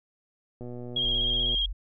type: click train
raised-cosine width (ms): 2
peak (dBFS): -27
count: 115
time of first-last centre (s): 0.61-1.544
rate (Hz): 122
type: tone with vibrato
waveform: sine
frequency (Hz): 3251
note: G#7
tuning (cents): -38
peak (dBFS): -24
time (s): 0.96-1.66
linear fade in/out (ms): 5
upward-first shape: square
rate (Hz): 16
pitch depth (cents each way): 26
type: linear sweep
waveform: sine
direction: up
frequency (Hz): 30.87 to 46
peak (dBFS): -30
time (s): 1.04-1.73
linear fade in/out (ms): 10
effects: none